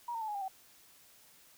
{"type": "tone with pitch steps", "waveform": "sine", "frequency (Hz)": [952, 911.1, 872, 834.5, 798.7, 764.4], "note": ["A#5", "A#5", "A5", "G#5", "G5", "G5"], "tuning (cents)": [36, -40, -16, 8, 32, -44], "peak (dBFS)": -35, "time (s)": [0.08, 0.482], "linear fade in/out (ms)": 5, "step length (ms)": 67, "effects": ["white hiss -61 dBFS RMS until 1.57 s"]}